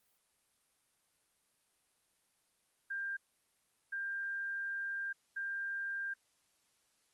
sine tone bursts at uneven times, 1593 Hz, G6, 27 cents sharp, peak -36 dBFS, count 3, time 2.9-3.17 / 3.92-5.13 / 5.36-6.14 s, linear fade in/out 10 ms, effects white hiss -75 dBFS RMS until 7.13 s + Opus 32 kbps

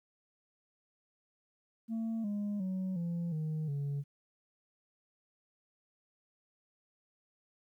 sine tone with pitch steps, 225.4 / 205.5 / 187.36 / 170.82 / 155.74 / 141.99 Hz, A3 / G#3 / F#3 / F3 / D#3 / C#3, +42 / -18 / +22 / -38 / +2 / +42 cents, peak -30 dBFS, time 1.88-4.04 s, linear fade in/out 50 ms, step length 360 ms, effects tanh soft clip ceiling -32 dBFS + 12-bit

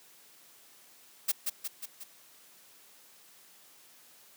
blue noise with echo, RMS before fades -27 dBFS, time 1.28-1.32 s, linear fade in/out 10 ms, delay 180 ms, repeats 4, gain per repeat -4 dB, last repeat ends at 2.04 s, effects white hiss -58 dBFS RMS until 4.36 s + high-pass 150 Hz 12 dB/octave

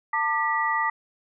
sine tone cluster, 895 / 1192 / 1943 Hz, A5 / D6 / B6, +29 / +25 / -29 cents, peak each -26 dBFS, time 0.13-0.9 s, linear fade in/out 5 ms, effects none

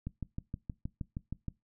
click train, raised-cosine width 5 ms, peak -24 dBFS, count 10, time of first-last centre 0.07-1.483 s, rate 6.37 Hz, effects noise-tail reverb RT60 0.2 s tail -21 dB re dry

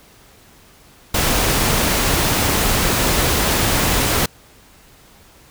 pink noise, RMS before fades -17 dBFS, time 1.14-4.26 s, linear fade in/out 5 ms, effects pink hiss -48 dBFS RMS until 5.5 s

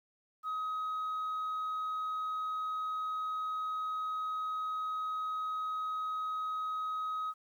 sine tone, 1265 Hz, D#6, 28 cents sharp, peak -31 dBFS, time 0.43-7.34 s, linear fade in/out 50 ms, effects tanh soft clip ceiling -32 dBFS + 11-bit

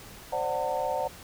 sine chord, D dominant seventh, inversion third, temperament equal with one note detuned, 523.3 / 587.3 / 740 / 902.7 Hz, C5 / D5 / F#5 / A5, 0 / 0 / 0 / +44 cents, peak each -32 dBFS, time 0.32-1.08 s, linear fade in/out 10 ms, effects pink hiss -47 dBFS RMS until 1.23 s

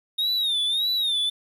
triangle tone with vibrato, 3700 Hz, A#7, 14 cents flat, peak -20 dBFS, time 0.18-1.3 s, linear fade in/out 10 ms, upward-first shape sine, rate 1.7 Hz, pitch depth 120 cents each way, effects 9-bit

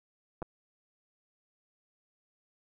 clicks, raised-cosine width 1 ms, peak -24 dBFS, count 2, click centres 0.42 / 0.426 s, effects none

